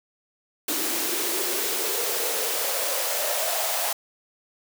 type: noise with high-pass filter sweep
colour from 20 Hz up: white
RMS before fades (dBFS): -26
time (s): 0.68-3.93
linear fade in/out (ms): 5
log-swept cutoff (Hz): 300 to 710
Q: 5.6
effects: none